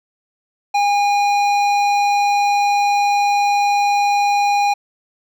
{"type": "tone with hard clipping", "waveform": "triangle", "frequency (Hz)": 814, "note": "G#5", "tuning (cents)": -35, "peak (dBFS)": -15, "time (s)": [0.74, 4.74], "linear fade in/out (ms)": 10, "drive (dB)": 16, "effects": []}